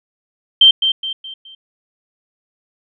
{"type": "tone with echo", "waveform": "sine", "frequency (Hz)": 3136, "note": "G7", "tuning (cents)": 0, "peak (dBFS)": -4, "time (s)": [0.61, 0.71], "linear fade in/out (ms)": 5, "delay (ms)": 210, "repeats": 4, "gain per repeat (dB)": -8, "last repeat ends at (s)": 1.55, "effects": []}